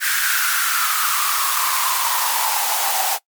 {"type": "noise with high-pass filter sweep", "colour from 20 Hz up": "white", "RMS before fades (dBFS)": -19, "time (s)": [0, 3.19], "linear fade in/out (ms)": 50, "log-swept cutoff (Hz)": [1600, 750], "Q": 6.6, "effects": ["noise-tail reverb RT60 0.1 s tail -21 dB re dry", "MP3 96 kbps"]}